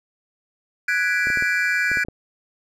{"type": "chord", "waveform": "triangle", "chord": "G# half-diminished seventh", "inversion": "third", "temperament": "equal", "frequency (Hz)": [1480, 1661.2, 1975.5, 2349], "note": ["F#6", "G#6", "B6", "D7"], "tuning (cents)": [0, 0, 0, 0], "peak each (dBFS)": [-21, -21, -27, -23], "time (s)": [0.88, 2.04], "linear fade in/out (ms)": 5}
{"type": "clicks", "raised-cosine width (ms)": 2, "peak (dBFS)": -20, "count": 8, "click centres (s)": [1.271, 1.302, 1.373, 1.424, 1.916, 1.972, 2.049, 2.085]}
{"effects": []}